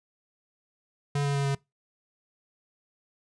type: tone with pitch steps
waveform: square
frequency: 142.9 / 141.5 / 140.12 / 138.75 Hz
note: D3 / C#3 / C#3 / C#3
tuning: -47 / +36 / +19 / +2 cents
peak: -25 dBFS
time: 1.15-1.55 s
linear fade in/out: 5 ms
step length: 100 ms
effects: noise-tail reverb RT60 0.2 s tail -23 dB re dry + resampled to 22050 Hz

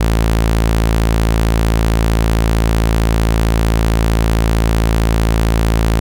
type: tone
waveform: sawtooth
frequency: 55.5 Hz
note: A1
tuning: 16 cents sharp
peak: -7 dBFS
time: 0-6 s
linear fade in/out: 10 ms
effects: none

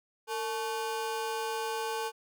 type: ring-modulated tone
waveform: 35% pulse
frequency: 660 Hz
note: E5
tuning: 2 cents sharp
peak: -27 dBFS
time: 0.27-2.12 s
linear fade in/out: 50 ms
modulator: 206 Hz
effects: none

